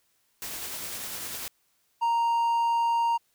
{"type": "noise with tremolo", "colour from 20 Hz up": "white", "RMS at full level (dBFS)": -35, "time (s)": [0.42, 1.48], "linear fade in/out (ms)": 0, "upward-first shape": "sine", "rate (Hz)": 10, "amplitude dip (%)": 25}
{"type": "tone", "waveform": "triangle", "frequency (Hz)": 931, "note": "A#5", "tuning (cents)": -2, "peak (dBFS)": -20, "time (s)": [2.01, 3.18], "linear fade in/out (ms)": 20}
{"effects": ["white hiss -70 dBFS RMS until 3.34 s"]}